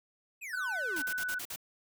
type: exponential sweep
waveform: square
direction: down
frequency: 2652 to 261.6 Hz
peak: -40 dBFS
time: 0.41-1.03 s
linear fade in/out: 20 ms
type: tone with pitch glide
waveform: sine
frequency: 1500 to 1489.6 Hz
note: F#6 to F#6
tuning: +23 to +11 cents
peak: -32 dBFS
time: 0.53-1.39 s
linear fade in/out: 5 ms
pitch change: -12 cents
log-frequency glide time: 1.04-1.26 s
type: noise bursts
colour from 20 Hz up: white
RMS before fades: -40 dBFS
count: 6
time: 0.96-1.561 s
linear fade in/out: 5 ms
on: 61 ms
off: 47 ms
effects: none